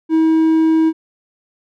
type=tone; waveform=triangle; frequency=320.5 Hz; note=E4; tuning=49 cents flat; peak=-8 dBFS; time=0.09-0.93 s; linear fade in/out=50 ms; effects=none